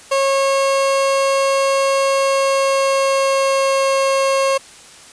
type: tone with pitch glide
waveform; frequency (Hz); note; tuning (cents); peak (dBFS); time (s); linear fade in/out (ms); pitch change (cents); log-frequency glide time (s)
30% pulse; 545 to 541.5; C#5 to C#5; -29 to -41; -11; 0.11-4.58; 10; -12; 2.05-3.88
effects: white hiss -41 dBFS RMS until 5.12 s + resampled to 22050 Hz